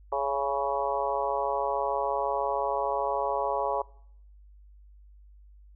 harmonic tone with a mistuned harmonic, 139.6 Hz, C#3, 13 cents sharp, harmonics 3 / 4 / 5 / 6 / 7 / 8, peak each -34 / -31 / -34 / -32 / -33 / -35 dBFS, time 0.12-3.82 s, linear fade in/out 5 ms, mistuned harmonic 5, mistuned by -34 cents, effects noise-tail reverb RT60 0.7 s tail -23 dB re dry + added 50 Hz sine -50 dBFS peak until 5.75 s

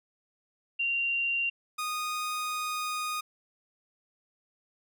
sine / sawtooth tone pair in turn, 2767 / 1237.6 Hz, F7 / D#6, -17 / -10 cents, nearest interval octave + major second, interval 1393 cents, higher first, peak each -26 / -27 dBFS, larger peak first, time 0.79-1.5 / 1.78-3.21 s, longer second, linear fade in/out 10 ms, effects none

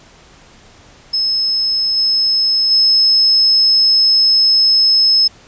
sine tone with level steps, 5190 Hz, E8, 28 cents flat, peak -13 / -11 / -8 dBFS, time 1.13-5.28 s, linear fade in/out 10 ms, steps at 1.96 / 2.7 s, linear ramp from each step 20 ms, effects pink hiss -44 dBFS RMS until 5.47 s + resampled to 16000 Hz

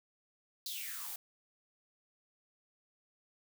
blue noise with high-pass filter sweep, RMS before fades -42 dBFS, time 0.66-1.16 s, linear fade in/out 2 ms, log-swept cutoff 4300 to 650 Hz, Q 6.6, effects none

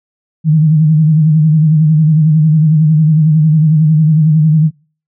sine tone with vibrato, 155.56 Hz, D#3, in tune, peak -5 dBFS, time 0.44-4.71 s, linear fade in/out 50 ms, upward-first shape sine, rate 11 Hz, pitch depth 65 cents each way, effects noise-tail reverb RT60 0.4 s tail -25 dB re dry

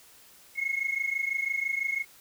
sine tone pair together, 2158 / 2184 Hz, C#7 / C#7, -47 / -26 cents, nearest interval unison, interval 21 cents, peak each -29 / -29 dBFS, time 0.55-2.05 s, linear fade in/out 50 ms, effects tanh soft clip ceiling -21 dBFS + white hiss -55 dBFS RMS until 2.2 s

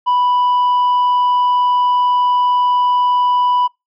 sine tone with tanh clipping, 987.8 Hz, B5, in tune, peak -12 dBFS, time 0.06-3.68 s, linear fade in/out 20 ms, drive 3 dB, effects noise-tail reverb RT60 0.2 s tail -26 dB re dry

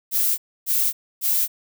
violet noise bursts, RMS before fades -20 dBFS, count 3, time 0.11-1.48 s, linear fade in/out 50 ms, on 270 ms, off 280 ms, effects none

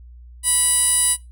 15% pulse tone with band-pass filter, 982 Hz, B5, 10 cents flat, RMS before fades -18 dBFS, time 0.43-1.17 s, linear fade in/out 50 ms, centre 9700 Hz, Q 3.9, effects noise-tail reverb RT60 0.2 s tail -17 dB re dry + added 60 Hz sine -39 dBFS peak until 1.31 s

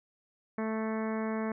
harmonic tone, 220 Hz, A3, in tune, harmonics 1 / 2 / 3 / 4 / 5 / 6 / 7 / 8 / 9 / 10, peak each -32 / -37 / -40 / -44 / -43 / -48 / -49 / -47 / -51 / -50 dBFS, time 0.58-1.52 s, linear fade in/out 2 ms, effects none

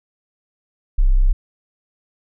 sine tone, 32.43 Hz, C1, 15 cents flat, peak -10 dBFS, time 0.98-1.33 s, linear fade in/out 10 ms, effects none

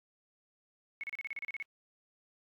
sine tone bursts, 2198 Hz, C#7, 15 cents flat, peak -36 dBFS, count 11, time 1.01-1.625 s, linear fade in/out 0 ms, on 25 ms, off 34 ms, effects AAC 64 kbps

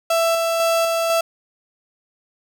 35% pulse tone with tremolo, 664 Hz, E5, 12 cents sharp, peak -14 dBFS, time 0.1-1.21 s, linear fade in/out 5 ms, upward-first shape square, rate 2 Hz, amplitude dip 25%, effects none

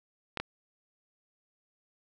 clicks, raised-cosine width 0.3 ms, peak -17 dBFS, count 2, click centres 0.373 / 0.4 s, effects none

